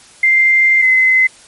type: tone pair in turn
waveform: sine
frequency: 2093 / 2048 Hz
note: C7 / C7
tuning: 0 / -38 cents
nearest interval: unison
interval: 38 cents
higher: first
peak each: -7 dBFS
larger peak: neither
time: 0.23-0.82 / 0.82-1.27 s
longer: first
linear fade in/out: 5 ms
effects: white hiss -42 dBFS RMS until 1.47 s + MP3 48 kbps